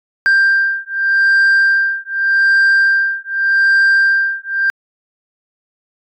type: beating tone pair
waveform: sine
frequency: 1583 / 1583.84 Hz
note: G6 / G6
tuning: +17 / +17 cents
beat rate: 0.84 Hz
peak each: -11 dBFS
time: 0.26-4.7 s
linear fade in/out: 0 ms
effects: tanh soft clip ceiling -7 dBFS